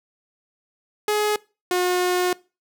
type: tone pair in turn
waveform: sawtooth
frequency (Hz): 420.7 / 360.6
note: G#4 / F#4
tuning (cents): +22 / -45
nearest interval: minor third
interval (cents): 267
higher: first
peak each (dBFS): -15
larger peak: neither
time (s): 1.08-1.36 / 1.71-2.33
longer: second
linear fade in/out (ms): 2
effects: noise-tail reverb RT60 0.3 s tail -22 dB re dry